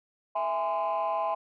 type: chord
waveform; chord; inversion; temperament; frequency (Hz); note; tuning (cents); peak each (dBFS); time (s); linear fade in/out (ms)
sine; E augmented; none; just; 659.3 / 824.1 / 1030.1; E5 / G#5 / B#5; 0 / -14 / -27; -29; 0.35-1.35; 10
effects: tanh soft clip ceiling -22 dBFS